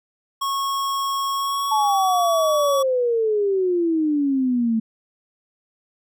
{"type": "tone with pitch glide", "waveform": "square", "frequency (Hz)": [1098, 1134.1], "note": ["C#6", "C#6"], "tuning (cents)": [-17, 39], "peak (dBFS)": -22, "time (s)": [0.41, 2.83], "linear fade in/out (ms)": 10, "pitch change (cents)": 56, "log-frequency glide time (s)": [1.33, 2.04]}
{"type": "exponential sweep", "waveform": "sine", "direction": "down", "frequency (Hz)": [880, 220], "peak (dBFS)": -17, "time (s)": [1.71, 4.8], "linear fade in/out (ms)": 10}
{"effects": []}